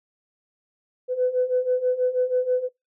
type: beating tone pair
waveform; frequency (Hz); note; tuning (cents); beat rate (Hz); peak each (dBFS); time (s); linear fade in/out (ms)
sine; 499.3 / 505.5; B4 / B4; +19 / +40; 6.2; -24 / -21; 1.08-2.69; 50
effects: noise-tail reverb RT60 0.2 s tail -24 dB re dry + tanh soft clip ceiling -12 dBFS